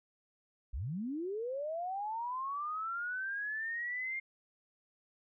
sine linear sweep, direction up, 45.21 to 2130 Hz, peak -35 dBFS, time 0.73-4.2 s, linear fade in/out 10 ms, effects none

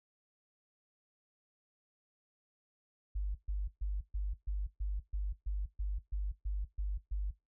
sine tone bursts, 49.54 Hz, G1, 19 cents sharp, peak -32 dBFS, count 13, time 3.15-7.31 s, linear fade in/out 10 ms, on 200 ms, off 130 ms, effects noise-tail reverb RT60 0.2 s tail -19 dB re dry

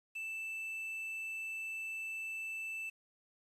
triangle tone with quantisation, 2646 Hz, E7, 6 cents sharp, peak -37 dBFS, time 0.15-2.9 s, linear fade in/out 10 ms, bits 10, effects resampled to 32000 Hz

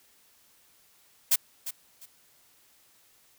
blue noise with echo, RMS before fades -21 dBFS, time 1.31-1.36 s, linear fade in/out 10 ms, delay 350 ms, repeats 2, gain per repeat -13 dB, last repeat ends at 2.06 s, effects white hiss -62 dBFS RMS until 3.38 s

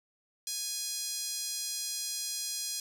5% pulse tone with high-pass filter, 830 Hz, G#5, 1 cent flat, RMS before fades -36 dBFS, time 0.47-2.8 s, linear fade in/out 2 ms, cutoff 4500 Hz, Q 1.3, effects none

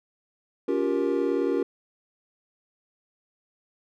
triangle chord, G half-diminished seventh, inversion second, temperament just, 282.2 / 352.8 / 392 / 470.4 Hz, Db4 / F4 / G4 / Bb4, +31 / +18 / 0 / +16 cents, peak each -26 dBFS, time 0.68-1.63 s, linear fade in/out 5 ms, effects none

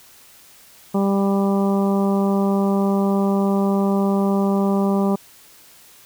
harmonic tone, 197.4 Hz, G3, 12 cents sharp, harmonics 1 / 2 / 3 / 4 / 5 / 6, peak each -17 / -23 / -27 / -29 / -31 / -33 dBFS, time 0.94-5.16 s, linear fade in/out 10 ms, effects white hiss -48 dBFS RMS until 6.05 s

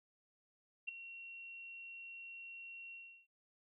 sine tone with ADSR envelope, 2735 Hz, F7, 37 cents flat, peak -35 dBFS, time 0.87-3.27 s, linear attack 18 ms, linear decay 5 ms, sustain -13 dB, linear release 340 ms, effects none

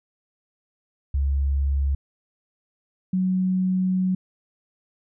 sine tone pair in turn, 69.3 / 185.65 Hz, C#2 / F#3, 0 / +6 cents, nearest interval octave + perfect fourth, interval 1706 cents, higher second, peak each -19 / -19 dBFS, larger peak neither, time 1.14-1.95 / 3.13-4.15 s, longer second, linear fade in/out 5 ms, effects none

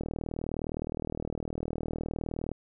click train, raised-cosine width 2 ms, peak -20 dBFS, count 100, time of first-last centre 0.01-2.516 s, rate 39.5 Hz, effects none

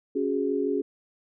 sine chord, C# suspended fourth, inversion none, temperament just, 277.2 / 369.6 / 415.8 Hz, C#4 / F#4 / G#4, 0 / -2 / +2 cents, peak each -28 / -29 / -27 dBFS, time 0.15-0.82 s, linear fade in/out 10 ms, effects none

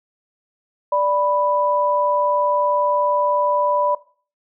sine tone pair together, 587.3 / 987.7 Hz, D5 / B5, 0 / 0 cents, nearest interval major sixth, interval 900 cents, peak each -18 dBFS, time 0.92-3.95 s, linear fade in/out 5 ms, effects noise-tail reverb RT60 0.4 s tail -18 dB re dry

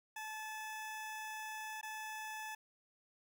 20% pulse tone with dropouts, 867 Hz, A5, 26 cents flat, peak -38 dBFS, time 0.16-2.55 s, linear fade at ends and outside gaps 5 ms, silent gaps 1.813-1.829 s, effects none

